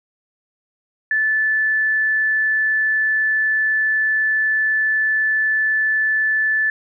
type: tone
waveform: sine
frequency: 1746 Hz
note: A6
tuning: 14 cents flat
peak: -15 dBFS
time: 1.11-6.7 s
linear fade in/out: 2 ms
effects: none